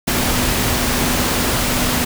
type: tone in noise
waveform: sine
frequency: 246.9 Hz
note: B3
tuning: in tune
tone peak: -25 dBFS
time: 0.07-2.05 s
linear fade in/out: 10 ms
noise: pink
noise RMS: -18 dBFS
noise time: 0.07-2.05 s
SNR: -10 dB
effects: none